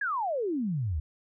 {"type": "exponential sweep", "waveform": "sine", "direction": "down", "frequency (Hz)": [1718, 69.3], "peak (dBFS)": -27, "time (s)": [0.01, 1], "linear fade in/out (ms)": 5, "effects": []}